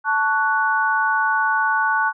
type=chord; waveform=sine; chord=F# minor; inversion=first; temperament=equal with one note detuned; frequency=880 / 1121 / 1480 Hz; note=A5 / C#6 / F#6; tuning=0 / +19 / 0 cents; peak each=-21 / -23 / -19 dBFS; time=0.04-2.13 s; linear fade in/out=50 ms; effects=none